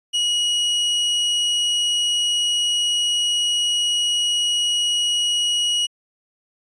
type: tone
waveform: 40% pulse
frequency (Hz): 2906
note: F#7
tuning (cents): -32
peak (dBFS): -17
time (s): 0.13-5.87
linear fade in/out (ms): 20
effects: resampled to 24000 Hz